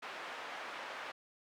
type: band-pass noise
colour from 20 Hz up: pink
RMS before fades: -45 dBFS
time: 0.02-1.12 s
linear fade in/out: 10 ms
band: 730 to 2400 Hz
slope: 12 dB/octave
effects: none